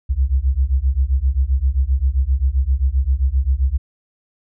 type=beating tone pair; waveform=sine; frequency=62.7 / 70.3 Hz; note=B1 / C#2; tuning=+27 / +25 cents; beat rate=7.6 Hz; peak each=-17 dBFS; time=0.09-3.78 s; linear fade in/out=20 ms; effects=none